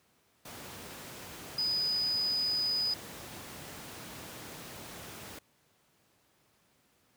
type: tone in noise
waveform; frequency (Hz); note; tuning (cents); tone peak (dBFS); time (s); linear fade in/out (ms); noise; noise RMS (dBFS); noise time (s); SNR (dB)
sine; 4978; D#8; 0; -28; 1.58-2.94; 5; pink; -45; 0.45-5.39; +14
effects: pink hiss -69 dBFS RMS until 7.16 s + high-pass 100 Hz 12 dB/octave